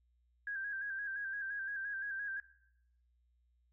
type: tone with vibrato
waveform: sine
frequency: 1610 Hz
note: G6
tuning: 46 cents sharp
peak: -37 dBFS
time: 0.47-2.4 s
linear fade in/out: 2 ms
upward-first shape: square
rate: 5.8 Hz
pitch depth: 44 cents each way
effects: noise-tail reverb RT60 0.8 s tail -18 dB re dry + added 60 Hz sine -70 dBFS peak until 3.72 s